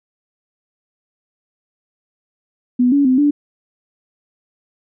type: tone with pitch steps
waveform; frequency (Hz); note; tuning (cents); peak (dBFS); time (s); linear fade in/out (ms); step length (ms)
sine; 247.6 / 283.3 / 257.4 / 291; B3 / C#4 / C4 / D4; +5 / +38 / -28 / -16; -10; 2.79-3.31; 10; 130
effects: none